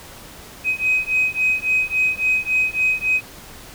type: beating tone pair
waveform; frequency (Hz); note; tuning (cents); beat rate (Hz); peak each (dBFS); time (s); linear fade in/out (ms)
sine; 2521 / 2524.6; D#7 / D#7; +22 / +25; 3.6; -19; 0.64-3.21; 50
effects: tanh soft clip ceiling -10 dBFS + pink hiss -40 dBFS RMS until 3.74 s